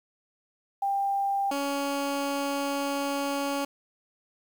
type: tone pair in turn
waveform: sine / 15% pulse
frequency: 793 / 280.4 Hz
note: G5 / C#4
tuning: +20 / +20 cents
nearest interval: octave + tritone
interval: 1800 cents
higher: first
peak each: -24 / -21 dBFS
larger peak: second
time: 0.82-1.51 / 1.51-3.65 s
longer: second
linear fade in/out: 5 ms
effects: 9-bit